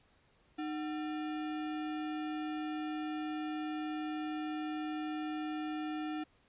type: tone with sample-and-hold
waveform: sine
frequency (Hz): 306.6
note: D#4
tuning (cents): -25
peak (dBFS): -35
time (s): 0.58-6.24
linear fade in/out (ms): 10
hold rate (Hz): 1050
effects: pink hiss -69 dBFS RMS until 6.48 s + resampled to 8000 Hz